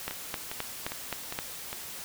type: two click trains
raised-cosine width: 0.3 ms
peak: -15 / -19 dBFS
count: 6 / 5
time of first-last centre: 0.08-1.389 / 0.11-1.729 s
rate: 3.82 / 2.47 Hz
effects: white hiss -41 dBFS RMS until 2.04 s